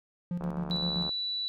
triangle tone with tremolo, 175.4 Hz, F3, 8 cents sharp, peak -27 dBFS, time 0.31-1.08 s, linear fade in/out 2 ms, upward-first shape square, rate 7.7 Hz, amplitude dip 60%
click train, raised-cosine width 1 ms, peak -25 dBFS, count 52, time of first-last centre 0.41-1.092 s, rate 74.8 Hz
sine tone, 3951 Hz, B7, in tune, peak -30 dBFS, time 0.71-1.48 s, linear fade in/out 0 ms
effects none

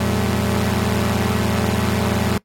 sawtooth tone cluster, 86.1 / 116.3 / 193.2 / 213.9 Hz, F2 / A#2 / G3 / A3, -24 / -4 / -25 / -49 cents, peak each -19 dBFS, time 0-2.38 s, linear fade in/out 5 ms, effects noise-tail reverb RT60 0.1 s tail -21 dB re dry + AAC 48 kbps

